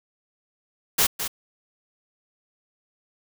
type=noise with echo; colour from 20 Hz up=white; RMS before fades=-19 dBFS; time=0.98-1.07 s; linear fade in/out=10 ms; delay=210 ms; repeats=1; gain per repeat=-9 dB; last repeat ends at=1.28 s; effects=none